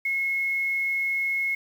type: tone with quantisation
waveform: sine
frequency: 2173 Hz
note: C#7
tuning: 35 cents flat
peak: -23 dBFS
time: 0.05-1.55 s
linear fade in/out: 5 ms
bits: 8
effects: none